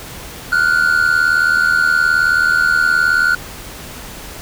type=tone pair together; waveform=triangle; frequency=1408 / 1486.9 Hz; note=F6 / F#6; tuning=+14 / +8 cents; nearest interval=minor second; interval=94 cents; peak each=-12 dBFS; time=0.52-3.35 s; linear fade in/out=5 ms; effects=pink hiss -32 dBFS RMS until 4.41 s